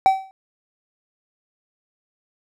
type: tone with exponential decay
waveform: triangle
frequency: 768 Hz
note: G5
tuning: 36 cents flat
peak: -6 dBFS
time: 0.06-0.31 s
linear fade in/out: 0 ms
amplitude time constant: 54 ms
effects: none